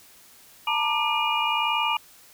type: tone cluster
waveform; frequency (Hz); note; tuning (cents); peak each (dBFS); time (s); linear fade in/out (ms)
sine; 882 / 943 / 1188 / 2416 / 2872; A5 / A#5 / D6 / D7 / F7; +4 / +20 / +20 / +48 / +48; -28; 0.67-1.97; 5
effects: white hiss -52 dBFS RMS until 2.33 s